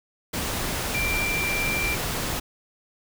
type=tone in noise; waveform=sine; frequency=2360 Hz; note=D7; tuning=8 cents sharp; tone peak=-25 dBFS; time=0.94-1.95 s; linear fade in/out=10 ms; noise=pink; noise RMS=-28 dBFS; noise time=0.33-2.4 s; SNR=0 dB; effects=none